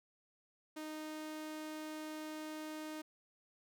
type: tone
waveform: sawtooth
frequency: 309.4 Hz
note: D#4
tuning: 10 cents flat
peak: -39 dBFS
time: 0.76-3.02 s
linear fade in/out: 10 ms
effects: none